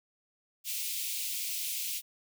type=high-pass noise; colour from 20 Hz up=white; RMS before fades=-35 dBFS; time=0.64-2.02 s; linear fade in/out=50 ms; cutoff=2300 Hz; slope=48 dB/octave; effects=none